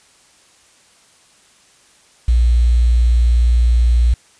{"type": "tone with quantisation", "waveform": "sine", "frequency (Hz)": 59.3, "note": "A#1", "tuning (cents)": 30, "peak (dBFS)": -9, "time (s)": [2.28, 4.14], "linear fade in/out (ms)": 5, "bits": 6, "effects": ["white hiss -51 dBFS RMS until 4.39 s", "resampled to 22050 Hz"]}